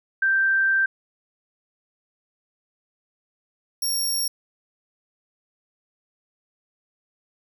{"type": "tone pair in turn", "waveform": ["sine", "20% pulse"], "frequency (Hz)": [1568, 5559], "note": ["G6", "F8"], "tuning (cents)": [0, -9], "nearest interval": "octave + minor seventh", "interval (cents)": 2191, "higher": "second", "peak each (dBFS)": [-17, -17], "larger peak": "neither", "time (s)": [[0.22, 0.86], [3.82, 4.28]], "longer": "first", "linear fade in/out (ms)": 5, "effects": []}